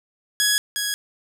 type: tone pair in turn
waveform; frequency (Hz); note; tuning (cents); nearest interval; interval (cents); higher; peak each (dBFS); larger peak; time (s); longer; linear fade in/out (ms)
10% pulse; 1674 / 1663.4; G#6 / G#6; +13 / +2; unison; 11; first; -8 / -14; first; 0.4-0.58 / 0.76-0.94; neither; 0
effects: none